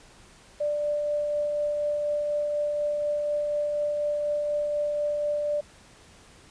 sine tone with tremolo, 590 Hz, D5, 8 cents sharp, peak -23 dBFS, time 0.6-5.61 s, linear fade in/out 10 ms, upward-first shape triangle, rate 4.1 Hz, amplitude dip 25%, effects pink hiss -53 dBFS RMS until 6.5 s + resampled to 22050 Hz

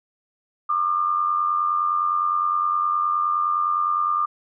sine tone with amplitude modulation, 1200 Hz, D6, 37 cents sharp, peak -16 dBFS, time 0.69-4.26 s, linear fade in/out 10 ms, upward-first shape sine, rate 89.7 Hz, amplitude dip 60%, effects none

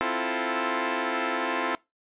10% pulse chord, F major seventh, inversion second, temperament equal, 261.6 / 329.6 / 349.2 / 440 Hz, C4 / E4 / F4 / A4, 0 / 0 / 0 / 0 cents, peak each -23 dBFS, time 0.01-1.75 s, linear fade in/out 0 ms, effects noise-tail reverb RT60 0.2 s tail -22 dB re dry + resampled to 8000 Hz

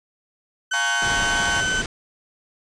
35% pulse tone, 1521 Hz, F#6, 47 cents sharp, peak -19 dBFS, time 0.71-1.82 s, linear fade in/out 10 ms
sawtooth chord, Bb minor seventh, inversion second, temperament equal, 698.5 / 830.6 / 932.3 / 1108.7 Hz, F5 / Ab5 / Bb5 / Db6, 0 / 0 / 0 / 0 cents, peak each -27 dBFS, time 0.73-1.61 s, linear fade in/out 10 ms
pink low-pass noise, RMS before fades -29 dBFS, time 1.02-1.86 s, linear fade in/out 2 ms, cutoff 9100 Hz, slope 96 dB/octave
effects resampled to 22050 Hz

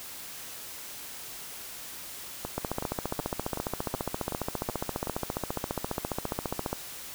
two click trains, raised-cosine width 1 ms, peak -18 / -15 dBFS, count 8 / 62, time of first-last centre 2.45-5.072 / 2.58-6.73 s, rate 2.67 / 14.7 Hz, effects white hiss -42 dBFS RMS until 7.14 s

